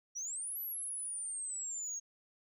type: exponential two-way sweep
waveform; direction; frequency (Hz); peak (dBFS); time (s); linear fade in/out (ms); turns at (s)
sine; up then down; 5650 to 12000 to 6510; -36; 0.15-2; 20; 0.59
effects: tanh soft clip ceiling -35 dBFS